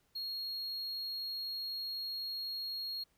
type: tone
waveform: triangle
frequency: 4288 Hz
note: C8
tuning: 42 cents sharp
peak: -36 dBFS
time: 0.15-3.04 s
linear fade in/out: 10 ms
effects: pink hiss -74 dBFS RMS until 3.17 s